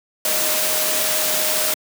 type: tone in noise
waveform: sine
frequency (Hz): 621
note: D#5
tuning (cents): -3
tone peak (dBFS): -28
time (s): 0.25-1.74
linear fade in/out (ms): 2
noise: white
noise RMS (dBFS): -20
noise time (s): 0.25-1.74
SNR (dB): -11
effects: high-pass 200 Hz 12 dB/octave